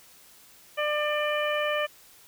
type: harmonic tone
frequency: 597 Hz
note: D5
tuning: 28 cents sharp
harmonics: 1 / 2 / 3 / 4 / 5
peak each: -27 / -32 / -32 / -34 / -35 dBFS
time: 0.77-1.87 s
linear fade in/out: 20 ms
effects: white hiss -54 dBFS RMS until 2.27 s